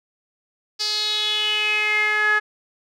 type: tone with band-pass filter sweep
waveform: sawtooth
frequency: 423.8 Hz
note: G#4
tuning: 35 cents sharp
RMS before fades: -21 dBFS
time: 0.79-2.4 s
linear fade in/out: 20 ms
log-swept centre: 4800 to 1600 Hz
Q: 6.6
effects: none